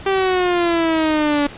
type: exponential sweep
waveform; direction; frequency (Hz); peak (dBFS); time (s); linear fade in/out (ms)
sawtooth; down; 392 to 286.3; -11; 0.06-1.47; 5
effects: pink hiss -36 dBFS RMS until 1.57 s + resampled to 8000 Hz